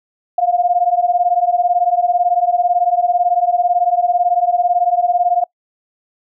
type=beating tone pair; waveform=sine; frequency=698.5 / 716.5 Hz; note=F5 / F5; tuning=0 / +44 cents; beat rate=18 Hz; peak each=-15 dBFS; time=0.38-5.44 s; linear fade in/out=5 ms; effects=noise-tail reverb RT60 0.1 s tail -24 dB re dry